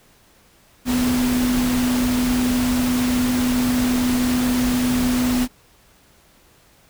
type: tone in noise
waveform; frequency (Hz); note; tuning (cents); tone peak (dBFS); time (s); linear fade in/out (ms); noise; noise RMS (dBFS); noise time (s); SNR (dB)
sine; 248.8; B3; +13; -17; 0.85-5.48; 50; pink; -26; 0.85-5.48; +6
effects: pink hiss -54 dBFS RMS until 6.89 s